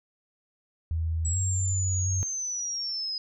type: tone with pitch glide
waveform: sine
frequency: 81.3 to 92.85 Hz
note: E2 to F#2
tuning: -23 to +7 cents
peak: -25 dBFS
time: 0.91-2.23 s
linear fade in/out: 0 ms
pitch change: +230 cents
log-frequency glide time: 1.28-1.36 s
type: linear sweep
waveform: sine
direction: down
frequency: 7790 to 5000 Hz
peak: -29 dBFS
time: 1.25-3.18 s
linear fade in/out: 2 ms
effects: none